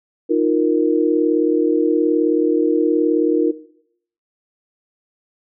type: chord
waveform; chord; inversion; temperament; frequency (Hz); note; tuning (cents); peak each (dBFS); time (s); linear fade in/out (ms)
sine; Eb suspended second; none; just; 311.1 / 350 / 466.7; Eb4 / F4 / Bb4; 0 / +4 / +2; -18; 0.29-3.52; 20
effects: noise-tail reverb RT60 0.7 s tail -17 dB re dry

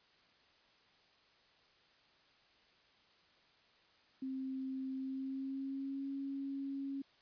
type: tone with pitch glide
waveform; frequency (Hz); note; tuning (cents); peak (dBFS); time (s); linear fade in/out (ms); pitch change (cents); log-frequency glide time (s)
sine; 264.1 to 274.8; C4 to C#4; +16 to -15; -38; 4.22-7.02; 5; +69; 4.94-6.1
effects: white hiss -68 dBFS RMS until 7.21 s + resampled to 11025 Hz

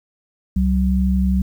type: tone pair together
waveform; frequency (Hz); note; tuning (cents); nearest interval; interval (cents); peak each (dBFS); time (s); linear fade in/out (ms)
sine; 67 / 189.04; C2 / F#3; +42 / +37; octave + tritone; 1795; -17; 0.56-1.42; 5
effects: 8-bit

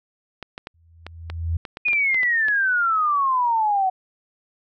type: clicks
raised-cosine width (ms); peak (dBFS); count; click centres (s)
0.3; -17; 12; 0.427 / 0.579 / 0.671 / 1.066 / 1.3 / 1.652 / 1.771 / 1.884 / 1.932 / 2.145 / 2.232 / 2.484
type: tone with exponential growth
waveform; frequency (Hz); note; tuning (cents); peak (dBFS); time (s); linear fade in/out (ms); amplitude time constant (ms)
sine; 83; E2; +12; -18; 0.74-1.57; 5; 180
type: exponential sweep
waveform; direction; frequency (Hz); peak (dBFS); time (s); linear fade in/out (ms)
sine; down; 2489 to 740; -17; 1.85-3.9; 10
effects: none

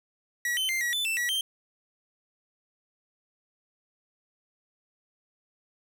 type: tone with pitch steps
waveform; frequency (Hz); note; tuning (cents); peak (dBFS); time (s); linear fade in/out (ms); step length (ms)
45% pulse; 1926 / 3065 / 2095 / 1920 / 3505 / 2664 / 1932 / 3145; B6 / G7 / C7 / B6 / A7 / E7 / B6 / G7; -44 / -40 / +2 / -49 / -7 / +18 / -39 / +5; -26; 0.45-1.41; 2; 120
effects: none

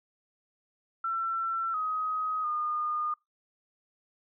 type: tone with pitch steps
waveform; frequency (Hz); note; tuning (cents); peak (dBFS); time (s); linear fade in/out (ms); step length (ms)
sine; 1345 / 1260 / 1220; E6 / D#6 / D#6; +34 / +21 / -34; -28; 1.04-3.14; 5; 700
effects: noise-tail reverb RT60 0.2 s tail -25 dB re dry

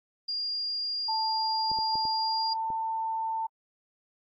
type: tone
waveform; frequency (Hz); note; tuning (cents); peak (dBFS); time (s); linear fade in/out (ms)
sine; 4811; D8; +41; -29; 0.28-2.54; 10
type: tone with pitch glide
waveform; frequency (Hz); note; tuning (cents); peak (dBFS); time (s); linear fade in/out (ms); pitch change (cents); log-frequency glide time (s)
sine; 880 to 893.8; A5 to A5; 0 to +27; -28; 1.08-3.47; 10; +27; 2.11-2.64
type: clicks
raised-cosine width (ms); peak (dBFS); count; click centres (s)
2; -30; 5; 1.716 / 1.788 / 1.955 / 2.053 / 2.703
effects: AAC 32 kbps

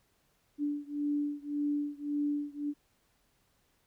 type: beating tone pair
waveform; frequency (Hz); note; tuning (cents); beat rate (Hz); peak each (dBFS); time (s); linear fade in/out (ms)
sine; 290.8 / 292.6; D4 / D4; -17 / -6; 1.8; -33 / -34; 0.58-2.74; 50
effects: pink hiss -72 dBFS RMS until 3.86 s

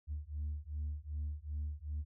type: beating tone pair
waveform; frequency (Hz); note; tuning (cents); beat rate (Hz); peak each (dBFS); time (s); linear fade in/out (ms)
sine; 73.42 / 76.02; D2 / D#2; 0 / -40; 2.6; -39 / -39; 0.07-2.05; 50
effects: tanh soft clip ceiling -33 dBFS

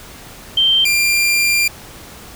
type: tone pair in turn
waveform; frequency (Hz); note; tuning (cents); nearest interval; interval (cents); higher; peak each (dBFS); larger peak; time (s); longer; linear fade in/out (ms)
sine / sawtooth; 3136 / 2385; G7 / D7; 0 / +26; perfect fourth; 474; first; -10 / -9; second; 0.57-0.85 / 0.85-1.68; second; 5
effects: pink hiss -37 dBFS RMS until 2.35 s

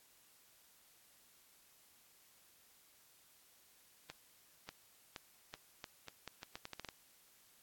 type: accelerating click train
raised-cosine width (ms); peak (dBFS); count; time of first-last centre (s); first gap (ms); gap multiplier
0.2; -27; 14; 4.1-6.888; 590; 0.8
effects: white hiss -67 dBFS RMS until 7.62 s + AAC 64 kbps

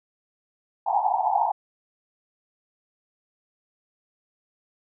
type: band-pass noise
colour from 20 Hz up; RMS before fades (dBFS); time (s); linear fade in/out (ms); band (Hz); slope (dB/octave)
pink; -23; 0.86-1.52; 10; 730 to 920; 96
effects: none

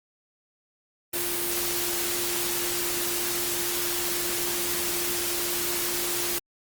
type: tone in noise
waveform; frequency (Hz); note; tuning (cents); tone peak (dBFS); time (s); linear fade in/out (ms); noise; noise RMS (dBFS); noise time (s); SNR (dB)
sine; 349.2; F4; 0; -34; 1.13-6.39; 10; white; -28; 1.13-6.39; -9
effects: Opus 32 kbps

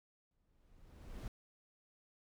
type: noise with exponential growth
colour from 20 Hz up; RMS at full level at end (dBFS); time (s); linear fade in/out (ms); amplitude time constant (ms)
brown; -42; 0.31-1.28; 2; 210
effects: none

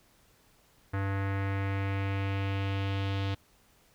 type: tone with low-pass filter sweep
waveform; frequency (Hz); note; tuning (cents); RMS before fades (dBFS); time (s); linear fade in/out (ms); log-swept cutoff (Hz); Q
square; 98; G2; 0; -31; 0.93-3.35; 10; 1700 to 3500; 2.4
effects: pink hiss -64 dBFS RMS until 3.94 s

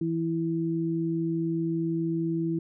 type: tone pair together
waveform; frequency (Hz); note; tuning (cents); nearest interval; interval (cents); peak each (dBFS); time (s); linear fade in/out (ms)
sine; 164.8 / 329.6; E3 / E4; 0 / 0; octave; 1200; -29 / -27; 0.01-2.59; 5
effects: none

